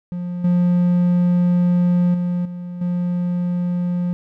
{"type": "tone with level steps", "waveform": "triangle", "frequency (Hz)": 176.8, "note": "F3", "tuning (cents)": 22, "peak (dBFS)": [-21, -11, -16, -25, -16], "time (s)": [0.12, 4.13], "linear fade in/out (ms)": 0, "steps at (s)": [0.44, 2.14, 2.45, 2.81], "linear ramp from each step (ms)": 5, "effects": []}